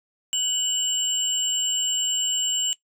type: tone pair together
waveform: sine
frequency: 2960 / 7451 Hz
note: F#7 / A#8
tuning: 0 / -2 cents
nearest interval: octave + major third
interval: 1598 cents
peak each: -23 dBFS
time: 0.33-2.73 s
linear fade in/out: 0 ms
effects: noise-tail reverb RT60 0.1 s tail -19 dB re dry + tanh soft clip ceiling -16 dBFS